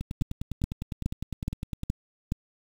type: two click trains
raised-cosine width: 5 ms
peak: -14 / -20 dBFS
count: 6 / 19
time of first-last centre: 0.22-2.321 / 0.01-1.834 s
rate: 2.38 / 9.87 Hz
effects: 7-bit